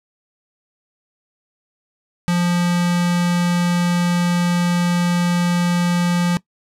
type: tone with notch filter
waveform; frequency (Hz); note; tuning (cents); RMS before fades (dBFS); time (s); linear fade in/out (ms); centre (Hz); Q
square; 175; F3; +4; -17; 2.28-6.37; 0; 450; 1.4
effects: noise-tail reverb RT60 0.1 s tail -20 dB re dry + low-pass 10000 Hz 12 dB/octave